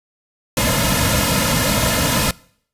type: noise with comb filter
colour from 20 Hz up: pink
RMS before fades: -17 dBFS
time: 0.57-2.31 s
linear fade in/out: 2 ms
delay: 2.6 ms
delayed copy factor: -1
effects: noise-tail reverb RT60 0.6 s tail -23 dB re dry + resampled to 32000 Hz